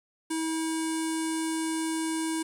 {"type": "tone with low-pass filter", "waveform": "square", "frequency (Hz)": 321.6, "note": "E4", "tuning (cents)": -43, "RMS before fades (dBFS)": -30, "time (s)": [0.3, 2.43], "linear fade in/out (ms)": 10, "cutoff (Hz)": 9300, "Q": 5.7, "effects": ["9-bit"]}